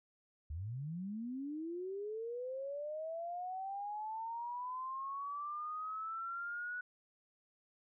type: linear sweep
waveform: sine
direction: up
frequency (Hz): 69.5 to 1478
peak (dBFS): -39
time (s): 0.5-6.81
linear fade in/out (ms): 5
effects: none